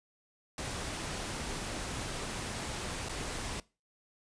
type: noise with dropouts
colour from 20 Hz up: pink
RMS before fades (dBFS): -38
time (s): 0.58-3.6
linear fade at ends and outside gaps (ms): 2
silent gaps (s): 3.087-3.093
effects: noise-tail reverb RT60 0.3 s tail -22 dB re dry + resampled to 22050 Hz